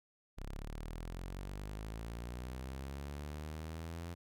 sawtooth linear sweep, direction up, 32.46 to 86.3 Hz, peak -38 dBFS, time 0.37-4.15 s, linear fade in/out 20 ms, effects none

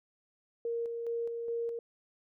sine tone with tremolo, 466.2 Hz, A#4, in tune, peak -31 dBFS, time 0.65-1.79 s, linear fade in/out 2 ms, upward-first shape square, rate 2.4 Hz, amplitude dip 35%, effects none

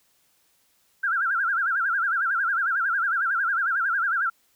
sine tone with vibrato, 1473 Hz, F#6, 8 cents flat, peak -21 dBFS, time 1.03-4.3 s, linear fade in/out 10 ms, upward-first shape sine, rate 11 Hz, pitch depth 180 cents each way, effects white hiss -65 dBFS RMS until 4.55 s

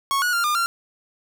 45% pulse tone with pitch steps, 1102 / 1458 / 1392 / 1208 / 1377 Hz, C#6 / F#6 / F6 / D6 / F6, -11 / -26 / -6 / +48 / -25 cents, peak -19 dBFS, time 0.11-0.66 s, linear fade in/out 0 ms, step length 110 ms, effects none

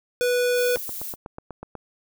square tone, 491.6 Hz, B4, 8 cents flat, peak -20 dBFS, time 0.21-0.76 s, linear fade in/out 0 ms
violet noise, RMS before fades -33 dBFS, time 0.54-1.16 s, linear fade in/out 50 ms
click train, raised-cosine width 1 ms, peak -21 dBFS, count 9, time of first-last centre 0.77-1.753 s, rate 8.14 Hz
effects none

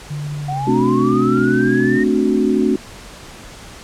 sine tone with pitch glide, 146.83 to 130.06 Hz, D3 to C3, 0 to -10 cents, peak -22 dBFS, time 0.1-1.98 s, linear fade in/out 10 ms, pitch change -210 cents, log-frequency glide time 0.42-0.74 s
sine linear sweep, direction up, 722 to 1864.7 Hz, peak -21 dBFS, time 0.48-2.04 s, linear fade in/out 10 ms
sine chord, D dominant seventh, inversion second, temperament equal, 220 / 261.6 / 293.7 / 370 Hz, A3 / C4 / D4 / F#4, 0 / 0 / 0 / 0 cents, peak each -18 / -18 / -19 / -18 dBFS, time 0.67-2.76 s, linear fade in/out 5 ms
effects pink hiss -37 dBFS RMS until 3.83 s + low-pass 9000 Hz 12 dB/octave

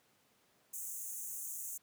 pink high-pass noise, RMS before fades -43 dBFS, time 0.73-1.78 s, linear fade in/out 10 ms, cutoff 6300 Hz, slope 96 dB/octave, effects pink hiss -71 dBFS RMS until 1.82 s + high-pass 150 Hz 12 dB/octave

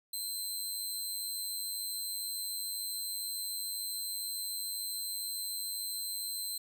15% pulse tone, 4101 Hz, C8, 36 cents flat, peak -29 dBFS, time 0.13-6.58 s, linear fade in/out 5 ms, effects none

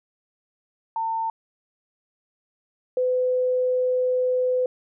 sine tone pair in turn, 900 / 505.1 Hz, A5 / B4, +39 / +39 cents, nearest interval minor seventh, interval 1000 cents, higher first, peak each -23 / -19 dBFS, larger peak second, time 0.96-1.3 / 2.97-4.66 s, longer second, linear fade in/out 2 ms, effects none

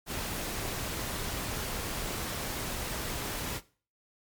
pink noise, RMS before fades -35 dBFS, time 0.06-3.61 s, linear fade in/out 50 ms, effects noise-tail reverb RT60 0.4 s tail -19 dB re dry + MP3 96 kbps

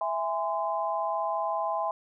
sine chord, E augmented, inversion none, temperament just, 659.3 / 824.1 / 1030.1 Hz, E5 / G#5 / B#5, 0 / -14 / -27 cents, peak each -31 dBFS, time 0.01-1.91 s, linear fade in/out 2 ms, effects none

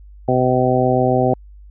harmonic tone, 127.3 Hz, C3, 47 cents flat, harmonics 1 / 2 / 3 / 4 / 5 / 6, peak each -20 / -20 / -20 / -20 / -20 / -20 dBFS, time 0.28-1.34 s, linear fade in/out 5 ms, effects added 50 Hz sine -38 dBFS peak until 1.7 s

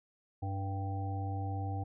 harmonic tone, 97.6 Hz, G2, 7 cents flat, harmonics 1 / 3 / 5 / 7 / 8, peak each -34 / -44 / -50 / -51 / -42 dBFS, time 0.42-1.84 s, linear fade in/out 10 ms, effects none

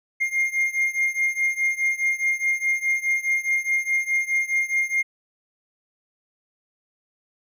triangle beating tone pair, 2119 / 2123.8 Hz, C7 / C7, +21 / +25 cents, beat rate 4.8 Hz, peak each -21 / -23 dBFS, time 0.2-5.03 s, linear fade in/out 20 ms, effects none

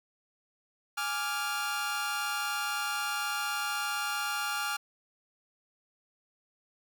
sawtooth chord, D diminished, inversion second, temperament equal, 830.6 / 1174.7 / 1396.9 Hz, Ab5 / D6 / F6, 0 / 0 / 0 cents, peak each -33 / -34 / -29 dBFS, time 0.97-4.77 s, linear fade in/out 10 ms, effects 10-bit

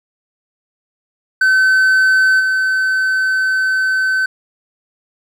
triangle tone with level steps, 1528 Hz, G6, 45 cents flat, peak -7 / -11 dBFS, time 1.41-4.26 s, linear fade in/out 5 ms, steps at 2.39 s, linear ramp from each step 20 ms, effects none

